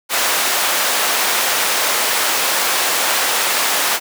pink high-pass noise, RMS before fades -17 dBFS, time 0.09-4 s, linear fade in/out 50 ms, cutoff 700 Hz, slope 12 dB/octave, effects none

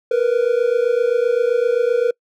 triangle tone pair together, 466.2 / 493.9 Hz, A#4 / B4, 0 / 0 cents, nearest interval minor second, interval 100 cents, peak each -15 dBFS, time 0.11-2.11 s, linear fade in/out 5 ms, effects noise-tail reverb RT60 0.1 s tail -26 dB re dry

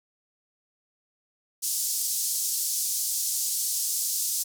pink band-pass noise, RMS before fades -28 dBFS, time 1.62-4.44 s, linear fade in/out 20 ms, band 5500 to 15000 Hz, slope 24 dB/octave, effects none

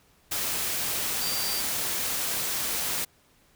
sine tone in noise, 4699 Hz, D8, in tune, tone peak -32 dBFS, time 1.21-1.61 s, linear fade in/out 10 ms, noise white, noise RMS -29 dBFS, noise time 0.31-3.05 s, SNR -6 dB, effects pink hiss -62 dBFS RMS until 3.55 s

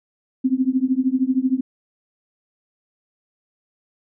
sine tone with tremolo, 260 Hz, C4, 11 cents flat, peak -12 dBFS, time 0.44-1.61 s, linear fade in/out 10 ms, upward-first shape triangle, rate 13 Hz, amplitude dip 100%, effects none

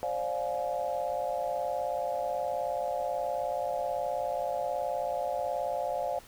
sine chord, D half-diminished seventh, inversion third, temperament just, 528.6 / 587.3 / 704.8 / 845.8 Hz, C5 / D5 / F5 / Ab5, +18 / 0 / +16 / +31 cents, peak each -35 / -34 / -33 / -38 dBFS, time 0.03-6.19 s, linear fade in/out 0 ms, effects pink hiss -53 dBFS RMS until 6.27 s

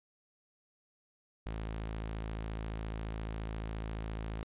sawtooth tone, 54.4 Hz, A1, 19 cents flat, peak -33 dBFS, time 1.46-4.43 s, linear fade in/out 0 ms, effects resampled to 8000 Hz

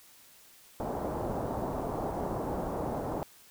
white low-pass noise, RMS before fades -34 dBFS, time 0.8-3.23 s, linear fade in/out 0 ms, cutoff 830 Hz, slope 24 dB/octave, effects white hiss -57 dBFS RMS until 3.5 s

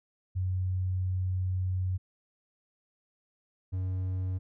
sine / triangle tone pair in turn, 92.5 / 92.94 Hz, F#2 / F#2, 0 / +8 cents, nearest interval unison, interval 8 cents, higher second, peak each -27 dBFS, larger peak neither, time 0.35-1.98 / 3.72-4.39 s, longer first, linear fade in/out 20 ms, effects none

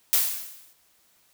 blue noise with exponential decay, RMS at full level -18 dBFS, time 0.13-0.73 s, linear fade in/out 0 ms, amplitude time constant 130 ms, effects white hiss -63 dBFS RMS until 1.33 s

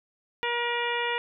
harmonic tone with a mistuned harmonic, 476.4 Hz, A#4, 38 cents sharp, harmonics 1 / 2 / 3 / 4 / 5 / 6 / 7, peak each -32 / -31 / -36 / -32 / -34 / -35 / -40 dBFS, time 0.43-1.18 s, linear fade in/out 0 ms, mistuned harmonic 7, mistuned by +57 cents, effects none

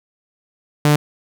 sawtooth tone, 148.4 Hz, D3, 18 cents sharp, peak -7 dBFS, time 0.85-0.96 s, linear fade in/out 2 ms, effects none

